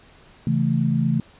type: chord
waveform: sine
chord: A major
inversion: first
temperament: equal with one note detuned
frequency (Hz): 136.21 / 164.81 / 220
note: C#3 / E3 / A3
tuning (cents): -30 / 0 / 0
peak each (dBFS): -22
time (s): 0.47-1.2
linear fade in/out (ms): 2
effects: pink hiss -51 dBFS RMS until 1.39 s + resampled to 8000 Hz